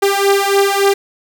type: beating tone pair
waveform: sawtooth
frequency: 395.3 / 398.8 Hz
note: G4 / G4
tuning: +15 / +30 cents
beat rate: 3.5 Hz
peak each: -10 dBFS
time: 0.02-0.94 s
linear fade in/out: 10 ms
effects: none